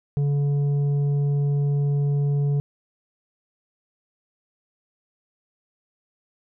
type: tone with tanh clipping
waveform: sine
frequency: 143 Hz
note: D3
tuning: 46 cents flat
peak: -20 dBFS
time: 0.17-2.6 s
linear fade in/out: 0 ms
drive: 6 dB
effects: none